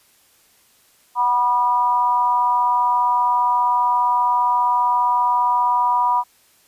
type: tone with amplitude modulation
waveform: sine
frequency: 976 Hz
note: B5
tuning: 21 cents flat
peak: -11 dBFS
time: 1.15-6.24 s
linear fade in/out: 50 ms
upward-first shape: sine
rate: 235 Hz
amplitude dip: 75%
effects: white hiss -56 dBFS RMS until 6.67 s + resampled to 32000 Hz